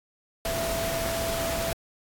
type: tone in noise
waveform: sine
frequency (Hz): 665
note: E5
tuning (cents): +15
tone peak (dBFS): -29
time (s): 0.45-1.73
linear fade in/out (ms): 2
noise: pink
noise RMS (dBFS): -31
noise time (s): 0.45-1.73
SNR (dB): -1
effects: AAC 64 kbps